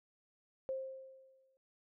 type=tone with exponential decay; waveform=sine; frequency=529 Hz; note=C5; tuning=19 cents sharp; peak=-34 dBFS; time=0.69-1.57 s; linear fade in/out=0 ms; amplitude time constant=190 ms; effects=none